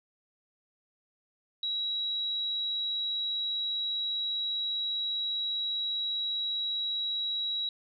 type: tone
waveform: sine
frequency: 3875 Hz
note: B7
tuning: 34 cents flat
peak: -29 dBFS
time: 1.63-7.69 s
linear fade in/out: 2 ms
effects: none